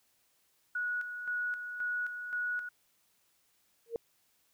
sine tone with tremolo, 1462 Hz, F#6, 21 cents flat, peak -31 dBFS, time 0.75-2.69 s, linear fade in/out 5 ms, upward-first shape square, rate 1.9 Hz, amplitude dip 55%
sine tone with exponential growth, 462.8 Hz, A#4, 13 cents flat, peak -27 dBFS, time 3.86-3.96 s, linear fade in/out 1 ms, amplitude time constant 20 ms
effects white hiss -72 dBFS RMS until 4.53 s

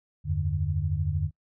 sine tone cluster, 82 / 95 / 146.6 Hz, E2 / F#2 / D3, -9 / +46 / -3 cents, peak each -29 dBFS, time 0.24-1.31 s, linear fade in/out 50 ms, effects noise-tail reverb RT60 0.1 s tail -24 dB re dry

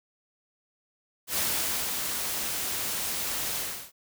white noise with ADSR envelope, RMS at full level -27 dBFS, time 1.27-3.92 s, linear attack 96 ms, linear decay 540 ms, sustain -4 dB, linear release 340 ms, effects none

